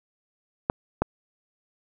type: clicks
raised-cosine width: 1 ms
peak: -7 dBFS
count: 2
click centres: 0.699 / 1.02 s
effects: none